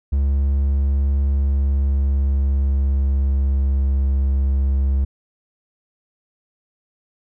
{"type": "tone with pitch glide", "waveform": "triangle", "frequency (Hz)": [69.3, 67.8], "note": ["C#2", "C#2"], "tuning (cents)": [0, -38], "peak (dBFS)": -13, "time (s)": [0.12, 5.05], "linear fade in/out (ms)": 10, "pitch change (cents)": -38, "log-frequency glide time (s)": [1.19, 4.03], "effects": []}